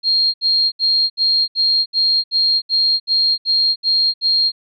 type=tone bursts; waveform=sine; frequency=4226 Hz; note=C8; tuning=16 cents sharp; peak=-12 dBFS; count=12; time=0.03-4.52 s; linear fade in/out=50 ms; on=310 ms; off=70 ms; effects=none